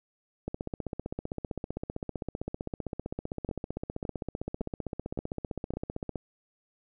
two click trains, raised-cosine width 2 ms, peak -20 / -20 dBFS, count 89 / 5, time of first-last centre 0.48-6.157 / 3.49-5.737 s, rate 15.5 / 1.78 Hz, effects none

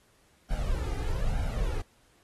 brown noise with flanger, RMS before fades -29 dBFS, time 0.5-1.82 s, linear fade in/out 10 ms, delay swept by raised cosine 1.3 to 2.5 ms, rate 1.1 Hz, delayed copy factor +0.7, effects pink hiss -65 dBFS RMS until 2.23 s + AAC 32 kbps

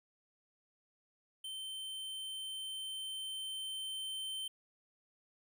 square tone with level ramp, 3100 Hz, G7, 20 cents flat, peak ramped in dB -42 to -39 dBFS, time 1.44-4.48 s, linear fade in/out 5 ms, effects none

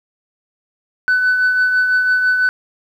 sine tone with tremolo, 1500 Hz, F#6, 23 cents sharp, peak -8 dBFS, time 1.08-2.49 s, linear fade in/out 0 ms, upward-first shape triangle, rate 6 Hz, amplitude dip 50%, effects tanh soft clip ceiling -9 dBFS + 8-bit

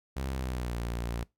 sawtooth tone with pitch glide, 66.5 to 58.56 Hz, C2 to A#1, +29 to +9 cents, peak -28 dBFS, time 0.16-1.24 s, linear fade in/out 10 ms, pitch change -220 cents, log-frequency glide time 0.32-0.77 s, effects noise-tail reverb RT60 0.2 s tail -23 dB re dry

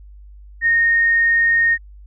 sine tone, 1849 Hz, A#6, 15 cents flat, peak -12 dBFS, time 0.61-1.78 s, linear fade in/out 50 ms, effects added 50 Hz sine -38 dBFS peak until 2.06 s

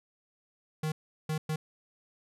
square tone bursts at uneven times, 155.56 Hz, D#3, in tune, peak -30 dBFS, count 3, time 0.83-0.92 / 1.29-1.38 / 1.49-1.56 s, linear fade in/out 5 ms, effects resampled to 32000 Hz

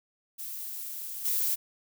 violet noise with level steps, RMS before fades -38 / -28 dBFS, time 0.38-1.56 s, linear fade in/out 20 ms, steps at 1.24 s, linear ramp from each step 20 ms, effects none

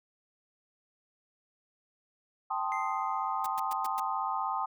sine chord, A half-diminished seventh, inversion third, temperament equal, 784 / 880 / 1046.5 / 1244.5 Hz, G5 / A5 / C6 / Eb6, 0 / 0 / 0 / 0 cents, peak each -35 dBFS, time 2.5-4.66 s, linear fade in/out 10 ms
triangle tone with exponential decay, 2085 Hz, C7, 7 cents flat, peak -35 dBFS, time 2.72-3.69 s, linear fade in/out 0 ms, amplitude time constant 210 ms
white noise bursts, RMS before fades -42 dBFS, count 5, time 3.44-4 s, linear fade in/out 5 ms, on 24 ms, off 110 ms
effects none

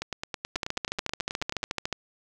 two click trains, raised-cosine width 0.2 ms, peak -14 / -11 dBFS, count 16 / 20, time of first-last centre 0.02-1.631 / 0.56-1.927 s, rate 9.31 / 13.9 Hz, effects none

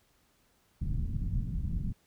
pink low-pass noise, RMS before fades -32 dBFS, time 0.81-1.93 s, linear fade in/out 10 ms, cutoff 180 Hz, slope 24 dB/octave, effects pink hiss -69 dBFS RMS until 2.06 s

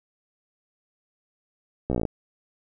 slowing click train, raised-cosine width 2 ms, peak -12 dBFS, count 10, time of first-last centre 1.9-2.052 s, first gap 15 ms, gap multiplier 1.03, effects none

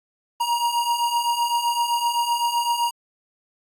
square beating tone pair, 941 / 948.8 Hz, A#5 / A#5, +16 / +30 cents, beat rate 7.8 Hz, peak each -27 / -22 dBFS, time 0.4-2.91 s, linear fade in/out 10 ms, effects AAC 64 kbps

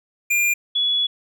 square / sine tone pair in turn, 2400 / 3394 Hz, D7 / G#7, +37 / +37 cents, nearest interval tritone, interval 600 cents, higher second, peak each -17 dBFS, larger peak neither, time 0.3-0.54 / 0.75-1.07 s, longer second, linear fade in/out 10 ms, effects none

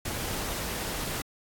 pink noise, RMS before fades -33 dBFS, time 0.05-1.22 s, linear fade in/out 5 ms, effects AAC 64 kbps

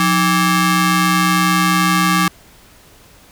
sawtooth ring-modulated tone, 491.2 Hz, B4, 9 cents flat, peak -5 dBFS, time 0-2.28 s, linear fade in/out 2 ms, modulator 670 Hz, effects pink hiss -46 dBFS RMS until 3.31 s

